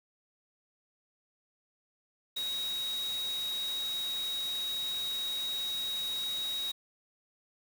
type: tone in noise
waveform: sine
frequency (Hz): 3800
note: A#7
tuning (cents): +33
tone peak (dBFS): -32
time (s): 2.36-6.72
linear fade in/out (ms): 10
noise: white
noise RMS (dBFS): -44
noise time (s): 2.36-6.72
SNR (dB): +9
effects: none